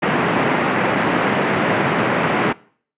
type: band-pass noise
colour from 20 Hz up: pink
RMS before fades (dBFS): -18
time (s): 0.02-2.53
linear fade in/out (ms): 10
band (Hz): 150 to 2400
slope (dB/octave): 24
effects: noise-tail reverb RT60 0.5 s tail -22 dB re dry + resampled to 8000 Hz